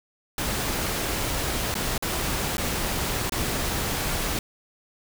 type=noise with dropouts; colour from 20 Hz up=pink; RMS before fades=-27 dBFS; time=0.38-4.39 s; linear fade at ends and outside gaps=2 ms; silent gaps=1.742-1.752 / 1.979-2.024 / 2.57-2.58 / 3.296-3.321 s; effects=none